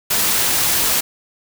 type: noise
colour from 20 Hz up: white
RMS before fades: -17 dBFS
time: 0.1-1.01 s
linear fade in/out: 10 ms
effects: none